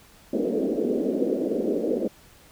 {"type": "band-pass noise", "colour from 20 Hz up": "white", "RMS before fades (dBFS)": -25, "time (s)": [0.33, 2.08], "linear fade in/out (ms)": 5, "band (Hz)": [210, 520], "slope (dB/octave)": 48, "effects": ["pink hiss -53 dBFS RMS until 2.51 s"]}